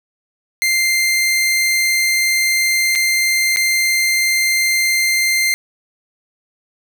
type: tone with dropouts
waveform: sawtooth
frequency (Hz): 2093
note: C7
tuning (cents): 0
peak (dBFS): -10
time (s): 0.62-5.54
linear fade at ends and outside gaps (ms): 0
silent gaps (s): 2.952-2.957 / 3.561-3.57
effects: none